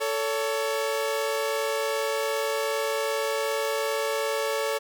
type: tone pair together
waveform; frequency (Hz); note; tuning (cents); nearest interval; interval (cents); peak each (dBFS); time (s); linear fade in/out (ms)
sawtooth; 442.6 / 562.6; A4 / C#5; +10 / +26; major third; 416; -24; 0-4.79; 20
effects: none